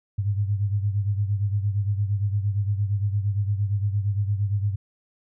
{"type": "beating tone pair", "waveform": "sine", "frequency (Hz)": [100, 108.7], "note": ["G2", "A2"], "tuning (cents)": [35, -21], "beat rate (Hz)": 8.7, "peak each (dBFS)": [-22, -28], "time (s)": [0.18, 4.76], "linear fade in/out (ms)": 10, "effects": []}